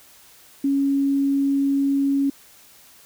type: tone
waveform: sine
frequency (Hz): 277.2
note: C#4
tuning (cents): 0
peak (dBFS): -17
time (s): 0.64-2.3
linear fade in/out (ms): 5
effects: white hiss -50 dBFS RMS until 3.05 s